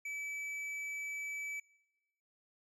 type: tone with tanh clipping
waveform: sine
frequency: 2300 Hz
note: D7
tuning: 37 cents flat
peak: -40 dBFS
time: 0.05-1.6 s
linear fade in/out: 5 ms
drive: 8 dB
effects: noise-tail reverb RT60 1.0 s tail -23 dB re dry